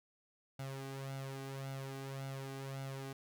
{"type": "tone with flanger", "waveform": "sawtooth", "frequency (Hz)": 135.4, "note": "C#3", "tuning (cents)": -40, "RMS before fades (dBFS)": -44, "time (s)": [0.59, 3.13], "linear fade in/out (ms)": 5, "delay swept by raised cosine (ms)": [1.4, 2.6], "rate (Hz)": 1.8, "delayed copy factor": 0.65, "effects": []}